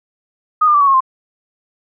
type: tone with pitch steps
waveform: sine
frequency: 1244.5 / 1202.8 / 1162.5 / 1123.6 / 1085.9 / 1049.5 Hz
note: D#6 / D6 / D6 / C#6 / C#6 / C6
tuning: 0 / +41 / -18 / +23 / -36 / +5 cents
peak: -8 dBFS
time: 0.61-1.006 s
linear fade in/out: 10 ms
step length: 66 ms
effects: none